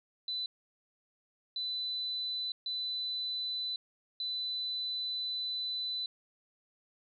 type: tone bursts at uneven times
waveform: sine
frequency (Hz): 4000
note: B7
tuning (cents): +21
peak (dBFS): -33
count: 4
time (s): 0.28-0.46 / 1.56-2.52 / 2.66-3.76 / 4.2-6.06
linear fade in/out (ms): 2
effects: none